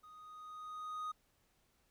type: tone with level ramp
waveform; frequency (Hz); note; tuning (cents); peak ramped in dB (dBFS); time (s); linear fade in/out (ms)
triangle; 1244.5; D#6; 0; -53 to -36; 0.03-1.12; 10
effects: pink hiss -75 dBFS RMS until 1.9 s